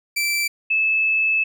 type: tone pair in turn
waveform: sawtooth / sine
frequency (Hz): 2334 / 2612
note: D7 / E7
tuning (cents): -11 / -17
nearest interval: major second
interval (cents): 194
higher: second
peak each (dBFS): -16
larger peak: neither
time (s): 0.16-0.48 / 0.7-1.44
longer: second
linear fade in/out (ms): 10
effects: none